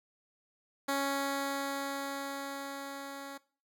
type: tone with level ramp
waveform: 10% pulse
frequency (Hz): 277.2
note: C#4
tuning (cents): 0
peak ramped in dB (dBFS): -21 to -34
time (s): 0.88-3.38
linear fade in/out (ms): 10
effects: noise-tail reverb RT60 0.4 s tail -20 dB re dry